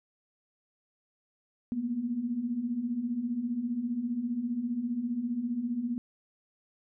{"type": "beating tone pair", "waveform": "sine", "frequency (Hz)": [227.6, 242.6], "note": ["A#3", "B3"], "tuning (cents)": [-41, -31], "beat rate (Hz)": 15, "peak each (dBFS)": [-36, -30], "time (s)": [1.72, 5.98], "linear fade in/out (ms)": 0, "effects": []}